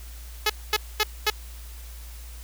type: tone bursts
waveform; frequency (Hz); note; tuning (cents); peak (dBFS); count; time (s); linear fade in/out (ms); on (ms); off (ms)
5% pulse; 425.9; G#4; +44; -8; 4; 0.46-1.302; 5; 38; 230
effects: added 58 Hz sine -38 dBFS peak until 2.43 s + white hiss -48 dBFS RMS until 2.43 s